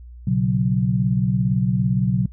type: chord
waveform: sine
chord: B suspended second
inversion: none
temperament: equal with one note detuned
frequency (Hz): 121 / 138.59 / 185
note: B2 / C#3 / F#3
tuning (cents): -35 / 0 / 0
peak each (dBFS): -21 / -22 / -20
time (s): 0.27-2.26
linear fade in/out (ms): 5
effects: noise-tail reverb RT60 0.1 s tail -25 dB re dry + added 60 Hz sine -37 dBFS peak until 2.32 s